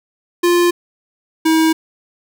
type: tone pair in turn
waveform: square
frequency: 349.2 / 320.6 Hz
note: F4 / E4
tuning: 0 / -48 cents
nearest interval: minor second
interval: 148 cents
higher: first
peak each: -11 dBFS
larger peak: neither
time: 0.43-0.71 / 1.45-1.73 s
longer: neither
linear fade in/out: 10 ms
effects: none